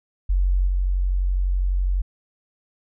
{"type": "tone with level steps", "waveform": "sine", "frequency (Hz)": 45.98, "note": "F#1", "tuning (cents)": -10, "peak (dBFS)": [-16, -18], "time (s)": [0.29, 2.02], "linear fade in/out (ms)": 10, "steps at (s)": 0.67, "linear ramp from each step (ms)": 5, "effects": []}